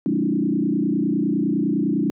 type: tone with frequency modulation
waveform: sine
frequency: 246.9 Hz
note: B3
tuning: in tune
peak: -17 dBFS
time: 0.06-2.1 s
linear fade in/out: 0 ms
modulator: 29.9 Hz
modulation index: 2.7
effects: high-pass 150 Hz 12 dB/octave